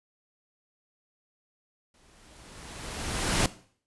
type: noise with exponential growth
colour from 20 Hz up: pink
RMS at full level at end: -23 dBFS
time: 1.94-3.46 s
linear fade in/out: 2 ms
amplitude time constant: 330 ms
effects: noise-tail reverb RT60 0.5 s tail -17 dB re dry + resampled to 24000 Hz